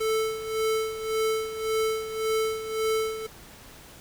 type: tone with tremolo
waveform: square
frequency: 440 Hz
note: A4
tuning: in tune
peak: -23 dBFS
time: 0-3.27 s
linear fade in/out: 10 ms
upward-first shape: sine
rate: 1.8 Hz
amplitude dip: 70%
effects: pink hiss -48 dBFS RMS until 4 s